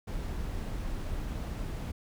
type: noise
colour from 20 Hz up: brown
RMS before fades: -35 dBFS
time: 0.07-1.92 s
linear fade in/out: 10 ms
effects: none